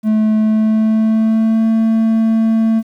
triangle tone with pitch glide, 216.4 to 223.5 Hz, A3 to A3, -29 to +27 cents, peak -8 dBFS, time 0.03-2.83 s, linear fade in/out 50 ms, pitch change +56 cents, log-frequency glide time 0.37-1.67 s, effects 8-bit

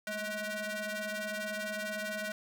sawtooth ring-modulated tone, 427.1 Hz, G#4, 48 cents sharp, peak -28 dBFS, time 0.07-2.32 s, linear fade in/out 2 ms, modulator 1060 Hz, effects none

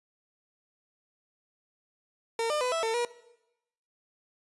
30% pulse tone with pitch steps, 457.2 / 601 / 501 / 658 / 449.2 / 479.5 Hz, A#4 / D5 / B4 / E5 / A4 / A#4, -34 / +40 / +25 / -3 / +36 / +49 cents, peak -24 dBFS, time 2.39-3.05 s, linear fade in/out 2 ms, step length 110 ms, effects noise-tail reverb RT60 0.9 s tail -19 dB re dry + resampled to 24000 Hz

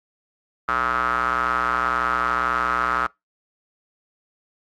square tone with band-pass filter, 60.9 Hz, B1, 24 cents flat, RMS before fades -22 dBFS, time 0.68-3.07 s, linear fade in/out 5 ms, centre 1300 Hz, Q 7.1, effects noise-tail reverb RT60 0.2 s tail -25 dB re dry + AAC 64 kbps

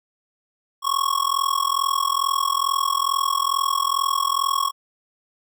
square tone with amplitude modulation, 1100 Hz, C#6, 14 cents flat, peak -16 dBFS, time 0.82-4.72 s, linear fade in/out 50 ms, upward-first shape sine, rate 42.3 Hz, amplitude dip 95%, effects none

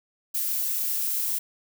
violet noise, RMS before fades -27 dBFS, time 0.34-1.39 s, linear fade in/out 10 ms, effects none

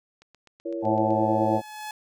click train, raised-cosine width 0.2 ms, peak -34 dBFS, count 8, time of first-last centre 0.22-1.106 s, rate 7.9 Hz
sine chord, A# diminished, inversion second, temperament just, 335.6 / 466.2 / 559.4 Hz, E4 / A#4 / C#5, +31 / 0 / +16 cents, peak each -30 / -36 / -33 dBFS, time 0.65-1.6 s, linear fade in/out 10 ms
sawtooth tone with exponential growth, 853 Hz, G#5, 46 cents sharp, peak -28 dBFS, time 0.8-1.91 s, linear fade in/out 2 ms, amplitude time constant 240 ms
harmonic tone, 108.6 Hz, A2, 22 cents flat, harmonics 1 / 2 / 3 / 5 / 6 / 7 / 8, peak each -31 / -29 / -28 / -27 / -30 / -28 / -27 dBFS, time 0.82-1.62 s, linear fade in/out 50 ms
effects none

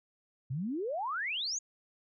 sine exponential sweep, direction up, 120.2 to 6940 Hz, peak -32 dBFS, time 0.5-1.59 s, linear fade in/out 10 ms, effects none

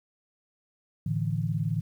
sine chord, A suspended fourth, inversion none, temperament equal, 110 / 146.83 / 164.81 Hz, A2 / D3 / E3, 0 / 0 / 0 cents, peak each -30 dBFS, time 1.06-1.81 s, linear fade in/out 5 ms, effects 10-bit

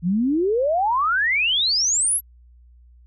sine exponential sweep, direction up, 162.6 to 11840 Hz, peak -17 dBFS, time 0.02-2.21 s, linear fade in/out 50 ms, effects added 60 Hz sine -47 dBFS peak until 3.06 s

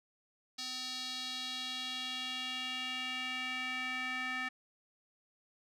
square tone with band-pass filter sweep, 255.8 Hz, C4, 39 cents flat, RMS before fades -39 dBFS, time 0.58-4.49 s, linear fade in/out 10 ms, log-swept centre 4600 to 2000 Hz, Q 3, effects none

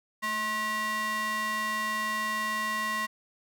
square ring-modulated tone, 427.2 Hz, G#4, 49 cents sharp, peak -26 dBFS, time 0.22-3.07 s, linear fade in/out 20 ms, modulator 1500 Hz, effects none

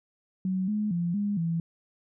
sine tone with pitch steps, 187.2 / 211 / 172.4 / 204.4 / 166.4 Hz, F#3 / G#3 / F3 / G#3 / E3, +20 / +28 / -22 / -27 / +17 cents, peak -25 dBFS, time 0.45-1.6 s, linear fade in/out 2 ms, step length 230 ms, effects none

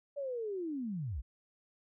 sine linear sweep, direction down, 581 to 48 Hz, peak -35 dBFS, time 0.16-1.22 s, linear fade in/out 20 ms, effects none

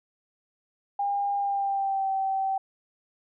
sine tone with pitch glide, 805 to 772.7 Hz, G5 to G5, +46 to -25 cents, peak -24 dBFS, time 0.99-2.58 s, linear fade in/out 5 ms, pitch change -71 cents, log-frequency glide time 1.37-2.1 s, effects none

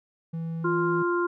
triangle tone, 164.4 Hz, E3, 4 cents flat, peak -27 dBFS, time 0.33-1.03 s, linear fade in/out 10 ms
harmonic tone, 349.2 Hz, F4, in tune, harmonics 1 / 3 / 4, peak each -24 / -29 / -30 dBFS, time 0.64-1.27 s, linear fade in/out 10 ms
effects none

